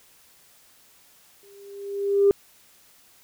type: tone with exponential growth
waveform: sine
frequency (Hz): 400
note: G4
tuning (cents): +35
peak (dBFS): -11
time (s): 1.43-2.31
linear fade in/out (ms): 0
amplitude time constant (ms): 190
effects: tanh soft clip ceiling -8 dBFS + white hiss -56 dBFS RMS until 3.23 s